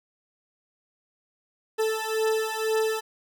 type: beating tone pair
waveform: 40% pulse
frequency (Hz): 438.7 / 440.7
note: A4 / A4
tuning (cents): -5 / +3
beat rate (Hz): 2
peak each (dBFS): -26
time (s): 1.78-3.01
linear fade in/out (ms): 20
effects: none